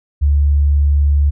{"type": "tone", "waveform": "sine", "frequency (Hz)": 72, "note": "D2", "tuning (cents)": -34, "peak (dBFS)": -9, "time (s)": [0.21, 1.31], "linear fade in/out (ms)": 20, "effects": []}